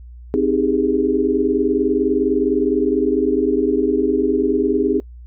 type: chord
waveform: sine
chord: Ab major seventh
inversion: first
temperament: equal with one note detuned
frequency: 261.6 / 311.1 / 395.6 / 415.3 Hz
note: C4 / Eb4 / G4 / Ab4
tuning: 0 / 0 / +16 / 0 cents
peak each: -20 dBFS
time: 0.34-5 s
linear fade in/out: 0 ms
effects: noise-tail reverb RT60 0.1 s tail -24 dB re dry + added 60 Hz sine -35 dBFS peak until 5.26 s